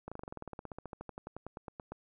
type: slowing click train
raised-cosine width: 1 ms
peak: -28 dBFS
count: 27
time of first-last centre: 0.08-1.92 s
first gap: 36 ms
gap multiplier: 1.05
effects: none